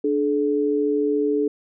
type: tone pair together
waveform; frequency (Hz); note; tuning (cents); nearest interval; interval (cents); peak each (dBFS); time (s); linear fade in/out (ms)
sine; 294.5 / 428.2; D4 / A4; +5 / -47; tritone; 648; -22 / -20; 0.04-1.48; 5
effects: none